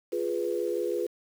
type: chord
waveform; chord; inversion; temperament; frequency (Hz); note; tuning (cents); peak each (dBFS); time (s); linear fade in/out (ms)
sine; F diminished; none; equal; 349.2 / 415.3 / 493.9; F4 / Ab4 / Cb5; 0 / 0 / 0; -31; 0.12-1.07; 10
effects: 8-bit